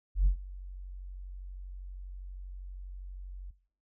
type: tone with ADSR envelope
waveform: sine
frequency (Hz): 46.25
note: F#1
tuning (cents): 0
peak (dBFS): -17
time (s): 0.15-3.51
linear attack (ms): 110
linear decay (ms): 100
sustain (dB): -22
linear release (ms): 9
effects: noise-tail reverb RT60 0.5 s tail -19 dB re dry + tanh soft clip ceiling -18 dBFS